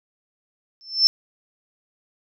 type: tone with exponential growth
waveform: sine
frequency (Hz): 5320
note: E8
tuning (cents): +15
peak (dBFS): -8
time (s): 0.81-1.07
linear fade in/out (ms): 0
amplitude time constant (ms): 55
effects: none